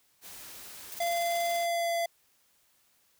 white noise, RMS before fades -46 dBFS, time 0.21-1.68 s, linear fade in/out 50 ms
blue noise bursts, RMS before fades -41 dBFS, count 14, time 0.92-1.566 s, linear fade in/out 0 ms, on 22 ms, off 26 ms
square tone with pitch glide, 686 to 679.3 Hz, F5 to F5, -31 to -48 cents, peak -28 dBFS, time 1-2.06 s, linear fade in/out 5 ms, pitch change -17 cents, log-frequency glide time 1.58-1.91 s
effects white hiss -68 dBFS RMS until 3.19 s

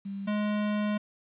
sine / square tone pair in turn, 197.3 / 209.2 Hz, G3 / G#3, +11 / +13 cents, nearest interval minor second, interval 102 cents, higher second, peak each -33 / -27 dBFS, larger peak second, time 0.05-0.27 / 0.27-0.98 s, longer second, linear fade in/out 10 ms, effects resampled to 8000 Hz + 10-bit

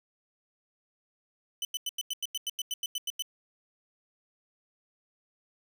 sawtooth tone bursts, 3013 Hz, F#7, 31 cents sharp, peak -27 dBFS, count 14, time 1.62-3.223 s, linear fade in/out 2 ms, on 30 ms, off 91 ms, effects none

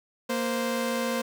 sawtooth tone pair together, 233.1 / 520.9 Hz, A#3 / C5, 0 / -8 cents, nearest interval octave + major second, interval 1392 cents, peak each -25 dBFS, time 0.29-1.22 s, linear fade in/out 10 ms, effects none

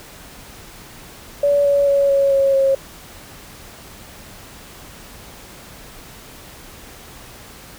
sine tone with pitch steps, 572 / 565.8 / 559.6 / 553.5 / 547.4 / 541.5 Hz, D5 / C#5 / C#5 / C#5 / C#5 / C#5, -46 / +35 / +16 / -3 / -22 / -41 cents, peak -12 dBFS, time 1.43-2.75 s, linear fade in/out 5 ms, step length 220 ms, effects pink hiss -40 dBFS RMS until 7.78 s

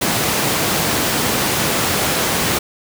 pink high-pass noise, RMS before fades -18 dBFS, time 0.01-2.59 s, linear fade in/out 10 ms, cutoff 130 Hz, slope 12 dB/octave, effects none

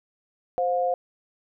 sine tone pair together, 521.6 / 712 Hz, C5 / F5, -5 / +33 cents, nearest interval perfect fourth, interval 538 cents, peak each -24 dBFS, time 0.58-0.94 s, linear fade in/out 0 ms, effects none

